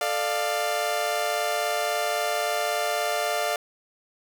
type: chord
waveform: sawtooth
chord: D minor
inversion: second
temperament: equal with one note detuned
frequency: 440 / 594.8 / 698.5 Hz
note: A4 / D5 / F5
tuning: 0 / +22 / 0 cents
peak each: -29 / -24 / -23 dBFS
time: 0.01-3.56 s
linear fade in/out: 2 ms
effects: none